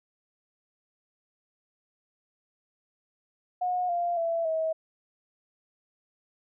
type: tone with pitch steps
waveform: sine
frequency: 724 / 695.3 / 667.8 / 641.3 Hz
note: F#5 / F5 / E5 / E5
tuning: -38 / -8 / +22 / -48 cents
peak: -25 dBFS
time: 3.61-4.73 s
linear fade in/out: 10 ms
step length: 280 ms
effects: none